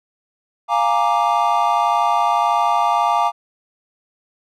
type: chord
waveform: triangle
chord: Bb dominant seventh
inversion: second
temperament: equal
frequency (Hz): 698.5 / 830.6 / 932.3 / 1174.7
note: F5 / Ab5 / Bb5 / D6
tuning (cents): 0 / 0 / 0 / 0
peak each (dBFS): -18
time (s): 0.68-3.32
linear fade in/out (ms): 50
effects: none